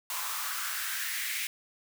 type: noise with high-pass filter sweep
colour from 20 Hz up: white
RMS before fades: -34 dBFS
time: 0.1-1.47 s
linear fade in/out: 2 ms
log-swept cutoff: 970 to 2200 Hz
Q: 3.6
effects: none